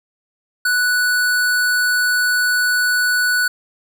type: tone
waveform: square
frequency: 1480 Hz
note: F#6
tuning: in tune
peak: -15 dBFS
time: 0.65-3.48 s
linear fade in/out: 5 ms
effects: none